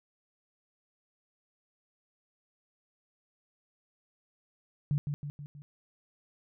sine tone with echo, 145.2 Hz, D3, 19 cents flat, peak -25 dBFS, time 4.91-4.98 s, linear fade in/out 0 ms, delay 160 ms, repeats 4, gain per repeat -5 dB, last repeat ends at 5.62 s, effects none

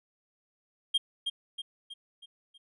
triangle tone with echo, 3216 Hz, G7, 44 cents sharp, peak -21 dBFS, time 0.94-0.98 s, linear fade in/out 10 ms, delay 320 ms, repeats 5, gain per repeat -6 dB, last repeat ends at 2.58 s, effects resampled to 24000 Hz

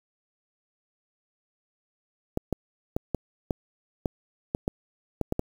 clicks, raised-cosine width 2 ms, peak -12 dBFS, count 11, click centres 2.374 / 2.527 / 2.965 / 3.147 / 3.508 / 4.058 / 4.549 / 4.679 / 5.213 / 5.324 / 5.394 s, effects 7-bit

